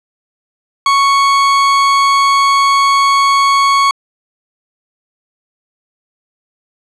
40% pulse tone, 1108.7 Hz, C#6, in tune, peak -7 dBFS, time 0.86-3.91 s, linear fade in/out 2 ms, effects low-pass 6000 Hz 12 dB/octave

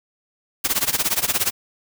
white noise with tremolo, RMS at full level -18 dBFS, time 0.64-1.51 s, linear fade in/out 10 ms, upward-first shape sine, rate 17 Hz, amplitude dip 90%, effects none

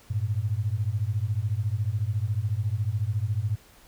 sine beating tone pair, 98.6 / 112.6 Hz, G2 / A2, +11 / +40 cents, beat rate 14 Hz, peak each -27 dBFS, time 0.1-3.56 s, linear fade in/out 10 ms, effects pink hiss -55 dBFS RMS until 3.87 s

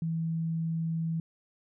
sine tone, 163.5 Hz, E3, 14 cents flat, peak -28 dBFS, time 0.02-1.2 s, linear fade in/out 2 ms, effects none

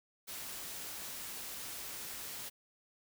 white noise, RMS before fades -44 dBFS, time 0.27-2.5 s, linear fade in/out 20 ms, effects none

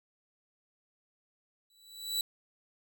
sawtooth tone with exponential growth, 3945 Hz, B7, 3 cents flat, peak -24 dBFS, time 1.7-2.21 s, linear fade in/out 2 ms, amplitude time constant 110 ms, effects none

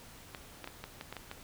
clicks, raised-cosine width 0.3 ms, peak -25 dBFS, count 8, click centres 0.348 / 0.643 / 0.675 / 0.84 / 1.011 / 1.126 / 1.167 / 1.314 s, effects pink hiss -53 dBFS RMS until 1.43 s

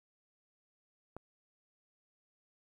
click, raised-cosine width 1 ms, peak -30 dBFS, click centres 1.166 s, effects 11-bit

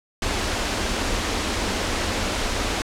pink band-stop noise, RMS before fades -24 dBFS, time 0.22-2.82 s, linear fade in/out 2 ms, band 110 to 180 Hz, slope 96 dB/octave, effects low-pass 7000 Hz 12 dB/octave

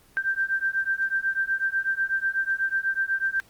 sine beating tone pair, 1568 / 1576.1 Hz, G6 / G6, 0 / +9 cents, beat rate 8.1 Hz, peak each -26 dBFS, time 0.17-3.4 s, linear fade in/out 0 ms, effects pink hiss -57 dBFS RMS until 3.49 s + Opus 24 kbps

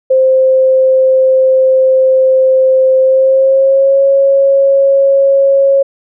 sine tone with pitch glide, 523.3 to 548.7 Hz, C5 to C#5, 0 to -18 cents, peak -5 dBFS, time 0.1-5.83 s, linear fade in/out 10 ms, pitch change +82 cents, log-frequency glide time 3-4.02 s, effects none

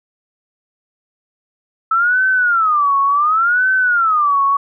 sine tone with vibrato, 1301 Hz, E6, 23 cents flat, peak -11 dBFS, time 1.91-4.57 s, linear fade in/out 5 ms, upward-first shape sine, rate 0.69 Hz, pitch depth 280 cents each way, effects none

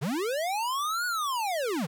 square linear two-way sweep, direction up then down, 117.6 to 1480 to 134.3 Hz, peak -28 dBFS, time 0.01-1.87 s, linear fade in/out 20 ms, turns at 1.06 s, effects 11-bit

